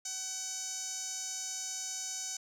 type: tone with band-pass filter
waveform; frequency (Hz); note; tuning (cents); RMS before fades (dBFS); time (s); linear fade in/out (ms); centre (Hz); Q
sawtooth; 755; F#5; +35; -39; 0.05-2.37; 5; 6400; 6.8
effects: none